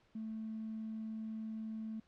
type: tone with tanh clipping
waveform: triangle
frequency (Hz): 220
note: A3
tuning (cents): 0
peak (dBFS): -39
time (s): 0.15-2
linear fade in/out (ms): 5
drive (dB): 1
effects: pink hiss -71 dBFS RMS until 2.07 s + low-pass 4000 Hz 12 dB/octave